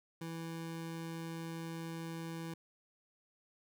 25% pulse tone, 164.81 Hz, E3, in tune, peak -37 dBFS, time 0.21-2.54 s, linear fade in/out 5 ms, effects none

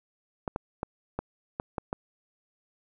clicks, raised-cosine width 1 ms, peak -16 dBFS, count 7, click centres 0.478 / 0.561 / 0.831 / 1.19 / 1.599 / 1.782 / 1.929 s, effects none

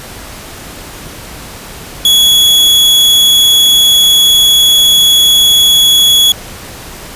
40% pulse tone, 3367 Hz, G#7, 23 cents sharp, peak -3 dBFS, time 2.05-6.32 s, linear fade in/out 2 ms, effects pink hiss -28 dBFS RMS until 7.15 s + resampled to 32000 Hz

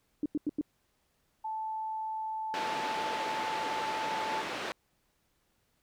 sine tone bursts, 297.7 Hz, D4, 24 cents sharp, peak -27 dBFS, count 4, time 0.23-0.612 s, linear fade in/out 2 ms, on 28 ms, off 90 ms
sine tone, 876 Hz, A5, 8 cents flat, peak -33 dBFS, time 1.44-4.42 s, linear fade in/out 10 ms
pink band-pass noise, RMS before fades -37 dBFS, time 2.54-4.72 s, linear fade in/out 0 ms, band 370 to 3400 Hz, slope 12 dB/octave
effects pink hiss -74 dBFS RMS until 5.82 s

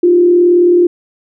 sine tone with frequency modulation, 351.2 Hz, F4, 10 cents sharp, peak -5 dBFS, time 0.03-0.87 s, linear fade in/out 5 ms, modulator 39.1 Hz, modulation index 0.39, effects none

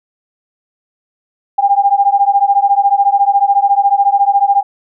sine beating tone pair, 794 / 808 Hz, G5 / G#5, +22 / -48 cents, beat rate 14 Hz, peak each -11 dBFS, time 1.58-4.63 s, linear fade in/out 10 ms, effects none

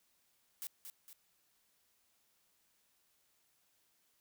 blue noise with echo, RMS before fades -43 dBFS, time 0.62-0.67 s, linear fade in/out 0 ms, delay 230 ms, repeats 2, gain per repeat -6 dB, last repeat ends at 1.13 s, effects white hiss -75 dBFS RMS until 4.2 s

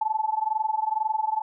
sine tone with amplitude modulation, 870 Hz, A5, 20 cents flat, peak -19 dBFS, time 0.01-1.42 s, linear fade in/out 5 ms, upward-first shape sine, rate 22.1 Hz, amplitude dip 90%, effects none

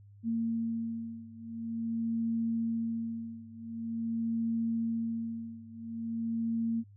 sine beating tone pair, 228.4 / 228.86 Hz, A#3 / A#3, -35 / -32 cents, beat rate 0.46 Hz, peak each -33 / -35 dBFS, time 0.23-6.84 s, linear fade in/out 50 ms, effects added 101 Hz sine -52 dBFS peak until 6.96 s

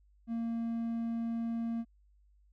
triangle tone, 230.4 Hz, A#3, 20 cents flat, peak -30 dBFS, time 0.27-1.85 s, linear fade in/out 50 ms, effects added 50 Hz sine -62 dBFS peak until 2.52 s

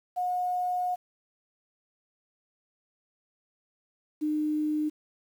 sine tone pair in turn, 723 / 304 Hz, F#5 / D#4, -40 / -40 cents, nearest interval octave + minor third, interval 1500 cents, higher first, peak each -26 / -25 dBFS, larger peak second, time 0.16-0.96 / 4.21-4.9 s, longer first, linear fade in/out 20 ms, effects 9-bit

